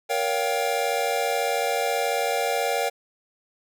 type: chord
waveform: square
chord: G half-diminished seventh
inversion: first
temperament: just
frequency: 470.4 / 564.5 / 705.6 / 784 Hz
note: Bb4 / Db5 / F5 / G5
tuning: +16 / +31 / +18 / 0 cents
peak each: -29 dBFS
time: 0.09-2.9 s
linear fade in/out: 20 ms
effects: none